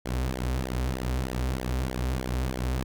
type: tone with flanger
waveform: sawtooth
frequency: 63.6 Hz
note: C2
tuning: 48 cents flat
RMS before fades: -29 dBFS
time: 0.05-2.84 s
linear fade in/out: 10 ms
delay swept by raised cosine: 0.75 to 6.25 ms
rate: 3.2 Hz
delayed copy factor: -0.75
effects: none